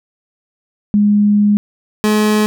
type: tone pair in turn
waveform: sine / 30% pulse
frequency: 206.7 / 212.6 Hz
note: G#3 / G#3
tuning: -8 / +41 cents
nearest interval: unison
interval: 49 cents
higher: second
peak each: -8 dBFS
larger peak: neither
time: 0.94-1.57 / 2.04-2.46 s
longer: first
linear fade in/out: 0 ms
effects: none